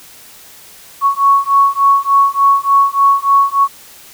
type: beating tone pair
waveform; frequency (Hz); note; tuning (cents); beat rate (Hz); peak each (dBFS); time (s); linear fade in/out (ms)
sine; 1108.7 / 1112.1; C#6 / C#6; 0 / +5; 3.4; -11; 1.01-3.68; 50
effects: white hiss -39 dBFS RMS until 4.13 s